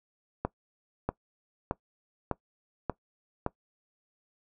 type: accelerating click train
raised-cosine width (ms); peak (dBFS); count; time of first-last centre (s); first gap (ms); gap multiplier
1; -14; 6; 0.45-3.464; 640; 0.97
effects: noise-tail reverb RT60 0.1 s tail -20 dB re dry